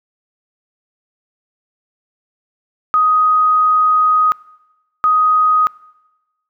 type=tone bursts at uneven times; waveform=sine; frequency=1251 Hz; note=D#6; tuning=9 cents sharp; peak=-9 dBFS; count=2; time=2.94-4.32 / 5.04-5.67 s; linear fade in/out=0 ms; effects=noise-tail reverb RT60 1.0 s tail -23 dB re dry